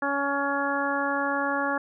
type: harmonic tone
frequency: 280.5 Hz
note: C#4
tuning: 21 cents sharp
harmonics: 1 / 2 / 3 / 4 / 5 / 6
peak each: -31 / -31 / -31 / -31 / -31 / -31 dBFS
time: 0.02-1.78 s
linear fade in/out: 5 ms
effects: none

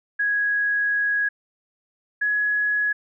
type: tone pair in turn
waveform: sine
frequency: 1661.2 / 1681.5 Hz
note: G#6 / G#6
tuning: 0 / +21 cents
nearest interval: unison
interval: 21 cents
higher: second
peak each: -19 dBFS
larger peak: neither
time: 0.19-1.29 / 2.21-2.93 s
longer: first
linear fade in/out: 10 ms
effects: none

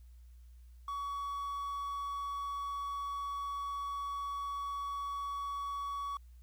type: tone with quantisation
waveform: triangle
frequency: 1129 Hz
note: C#6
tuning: 31 cents sharp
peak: -34 dBFS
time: 0.88-6.17 s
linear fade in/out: 2 ms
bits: 10
effects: added 60 Hz sine -52 dBFS peak until 6.42 s + white hiss -75 dBFS RMS until 6.42 s

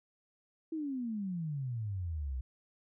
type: exponential sweep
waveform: sine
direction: down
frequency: 329.6 to 61.2 Hz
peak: -34 dBFS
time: 0.72-2.41 s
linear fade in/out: 5 ms
effects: none

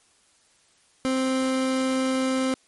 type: tone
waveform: 30% pulse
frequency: 261.6 Hz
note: C4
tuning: in tune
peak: -19 dBFS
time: 1.05-2.54 s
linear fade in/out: 0 ms
effects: white hiss -61 dBFS RMS until 2.67 s + MP3 48 kbps

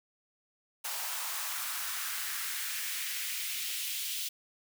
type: noise with high-pass filter sweep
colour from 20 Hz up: white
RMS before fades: -36 dBFS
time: 0.84-4.29 s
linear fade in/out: 10 ms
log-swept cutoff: 840 to 3200 Hz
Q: 1.8
effects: none

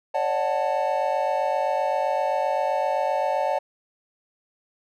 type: chord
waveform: triangle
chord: D major seventh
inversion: third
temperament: equal with one note detuned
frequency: 554.4 / 602.1 / 740 / 880 Hz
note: C#5 / D5 / F#5 / A5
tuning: 0 / +43 / 0 / 0 cents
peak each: -25 dBFS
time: 0.14-3.59 s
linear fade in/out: 10 ms
effects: none

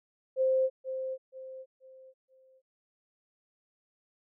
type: tone with echo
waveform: sine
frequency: 523.3 Hz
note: C5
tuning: in tune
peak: -23 dBFS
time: 0.36-0.7 s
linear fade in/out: 50 ms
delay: 480 ms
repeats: 4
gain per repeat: -9 dB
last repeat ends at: 2.62 s
effects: none

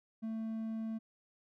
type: tone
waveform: triangle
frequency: 222.5 Hz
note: A3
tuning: 20 cents sharp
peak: -34 dBFS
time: 0.22-0.99 s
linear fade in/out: 20 ms
effects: none

